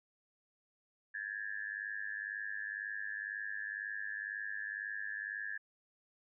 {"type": "tone with amplitude modulation", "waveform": "sine", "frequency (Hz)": 1708, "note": "G#6", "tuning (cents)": 48, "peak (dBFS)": -34, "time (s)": [1.14, 5.58], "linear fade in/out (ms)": 10, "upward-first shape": "sine", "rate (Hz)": 102, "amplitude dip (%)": 100, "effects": []}